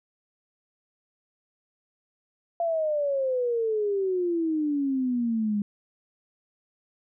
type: exponential sweep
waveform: sine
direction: down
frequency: 687 to 202.6 Hz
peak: -23 dBFS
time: 2.6-5.62 s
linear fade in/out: 2 ms
effects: none